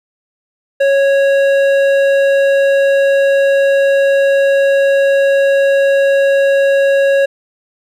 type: tone with hard clipping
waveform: sine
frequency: 552 Hz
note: C#5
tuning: 7 cents flat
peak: -10 dBFS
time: 0.8-7.26 s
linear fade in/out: 10 ms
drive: 10 dB
effects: none